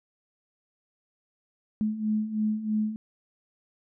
sine beating tone pair, 212.5 / 215.6 Hz, G#3 / A3, +40 / -35 cents, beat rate 3.1 Hz, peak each -31 / -26 dBFS, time 1.81-2.96 s, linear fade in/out 0 ms, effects none

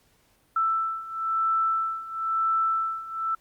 sine beating tone pair, 1325 / 1326 Hz, E6 / E6, +9 / +10 cents, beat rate 1 Hz, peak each -28 / -25 dBFS, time 0.56-3.35 s, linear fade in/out 5 ms, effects pink hiss -64 dBFS RMS until 3.4 s + Opus 48 kbps

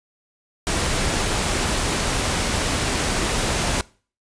pink noise, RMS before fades -22 dBFS, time 0.67-3.81 s, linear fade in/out 0 ms, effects noise-tail reverb RT60 0.4 s tail -22 dB re dry + resampled to 22050 Hz

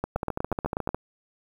two click trains, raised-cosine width 1 ms, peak -13 / -14 dBFS, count 8 / 12, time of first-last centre 0.04-0.891 / 0.16-0.946 s, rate 8.23 / 14 Hz, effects 8-bit

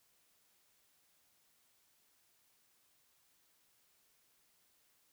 silence, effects white hiss -73 dBFS RMS until 5.12 s

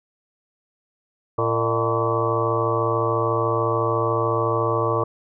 harmonic tone with a mistuned harmonic, 113.9 Hz, A#2, 40 cents flat, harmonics 1 / 3 / 4 / 5 / 6 / 7 / 8 / 9 / 10, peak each -26 / -28 / -24 / -27 / -34 / -35 / -32 / -29 / -25 dBFS, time 1.38-5.04 s, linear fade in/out 5 ms, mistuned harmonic 5, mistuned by +82 cents, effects none

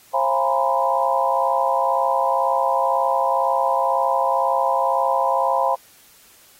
sine tone cluster, 535 / 686 / 819 / 950 / 1012 Hz, C5 / F5 / G#5 / A#5 / B5, +38 / -31 / -24 / +33 / +42 cents, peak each -23 dBFS, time 0.13-5.76 s, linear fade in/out 20 ms, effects white hiss -51 dBFS RMS until 6.59 s + AAC 48 kbps

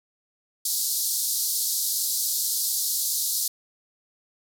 white band-pass noise, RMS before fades -26 dBFS, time 0.65-3.48 s, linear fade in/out 5 ms, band 4000 to 15000 Hz, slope 48 dB/octave, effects none

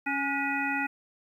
harmonic tone with a mistuned harmonic, 277.6 Hz, C#4, 3 cents sharp, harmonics 1 / 3 / 5 / 7 / 9, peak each -33 / -33 / -33 / -33 / -33 dBFS, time 0.06-0.87 s, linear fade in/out 10 ms, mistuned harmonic 5, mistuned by +67 cents, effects 10-bit

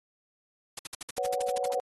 white noise bursts, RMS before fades -36 dBFS, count 13, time 0.77-1.74 s, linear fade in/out 5 ms, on 22 ms, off 57 ms
sine chord, B suspended second, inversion none, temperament equal, 493.9 / 554.4 / 740 Hz, B4 / C#5 / F#5, 0 / 0 / 0 cents, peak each -32 dBFS, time 1.18-1.8 s, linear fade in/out 0 ms
effects AAC 32 kbps

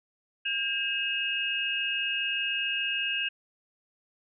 sine tone cluster, 1609 / 2586 / 2841 Hz, G6 / E7 / F7, +45 / -34 / +29 cents, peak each -34 / -31 / -30 dBFS, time 0.45-3.29 s, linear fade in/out 10 ms, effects none

